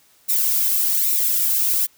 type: noise with flanger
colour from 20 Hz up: violet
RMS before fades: -19 dBFS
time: 0.28-1.87 s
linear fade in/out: 20 ms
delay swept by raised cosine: 0.62 to 2.12 ms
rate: 1.2 Hz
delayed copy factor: -0.65
effects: white hiss -56 dBFS RMS until 1.97 s